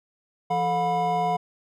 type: tone cluster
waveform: triangle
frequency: 170.5 / 439.4 / 720 / 986 Hz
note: F3 / A4 / F#5 / B5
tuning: -41 / -2 / -47 / -3 cents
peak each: -29 / -30 / -21 / -27 dBFS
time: 0.5-1.37 s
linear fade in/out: 10 ms
effects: none